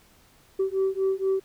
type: beating tone pair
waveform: sine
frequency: 382.3 / 386.5 Hz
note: G4 / G4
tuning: -43 / -24 cents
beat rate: 4.2 Hz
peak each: -24 dBFS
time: 0.59-1.4 s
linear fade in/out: 10 ms
effects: tanh soft clip ceiling -18 dBFS + pink hiss -58 dBFS RMS until 1.44 s